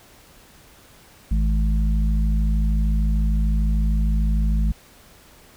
harmonic tone, 53.3 Hz, G#1, 46 cents sharp, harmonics 1 / 3 / 4, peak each -17 / -27 / -29 dBFS, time 1.31-4.72 s, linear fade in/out 5 ms, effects pink hiss -50 dBFS RMS until 5.56 s

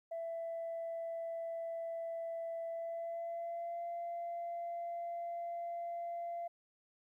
sine tone with pitch glide, 665 to 686.5 Hz, E5 to F5, +15 to -30 cents, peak -37 dBFS, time 0.11-6.48 s, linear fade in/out 10 ms, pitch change +55 cents, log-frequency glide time 2.69-3.84 s, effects tanh soft clip ceiling -35 dBFS + 13-bit

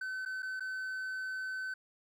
triangle tone with dropouts, 1523 Hz, F#6, 50 cents sharp, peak -34 dBFS, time 0.01-1.74 s, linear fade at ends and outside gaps 5 ms, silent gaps 0.252-0.259 / 0.423-0.428 / 0.597-0.605 s, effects none

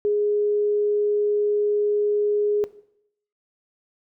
sine tone, 415.3 Hz, G#4, in tune, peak -18 dBFS, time 0.05-2.64 s, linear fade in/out 0 ms, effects noise-tail reverb RT60 0.7 s tail -17 dB re dry

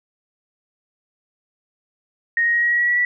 sine tone with pitch steps, 1864.7 / 1876.6 / 1888.5 / 1900.6 / 1912.7 / 1924.9 / 1937.2 / 1949.5 Hz, A#6 / A#6 / A#6 / A#6 / A#6 / B6 / B6 / B6, 0 / +11 / +22 / +33 / +44 / -45 / -34 / -23 cents, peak -15 dBFS, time 2.37-3.05 s, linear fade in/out 2 ms, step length 85 ms, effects none

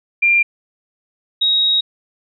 sine tone pair in turn, 2387 / 3789 Hz, D7 / A#7, +28 / +27 cents, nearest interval minor sixth, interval 799 cents, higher second, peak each -10 / -12 dBFS, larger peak first, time 0.22-0.43 / 1.41-1.81 s, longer second, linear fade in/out 10 ms, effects none

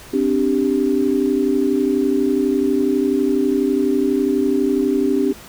sine chord, C suspended second, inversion none, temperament equal, 261.6 / 293.7 / 392 Hz, C4 / D4 / G4, 0 / 0 / 0 cents, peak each -19 dBFS, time 0.13-5.33 s, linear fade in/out 10 ms, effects pink hiss -40 dBFS RMS until 5.48 s

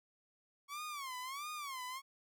sawtooth tone with vibrato, 1108.7 Hz, C#6, in tune, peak -38 dBFS, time 0.68-2.02 s, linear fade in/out 50 ms, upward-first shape sine, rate 1.5 Hz, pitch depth 180 cents each way, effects none

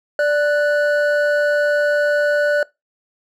triangle tone pair together, 587.3 / 1479.9 Hz, D5 / F#6, 0 / 0 cents, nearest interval octave + major third, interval 1600 cents, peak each -13 / -18 dBFS, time 0.19-2.63 s, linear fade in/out 2 ms, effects noise-tail reverb RT60 0.2 s tail -22 dB re dry

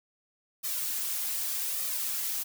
blue noise with flanger, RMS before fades -32 dBFS, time 0.63-2.44 s, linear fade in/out 20 ms, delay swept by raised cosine 1.6 to 4.9 ms, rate 0.84 Hz, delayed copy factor +0.75, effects none

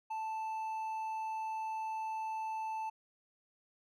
triangle tone with hard clipping, 880 Hz, A5, in tune, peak -37 dBFS, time 0.1-2.9 s, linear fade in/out 10 ms, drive 7 dB, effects none

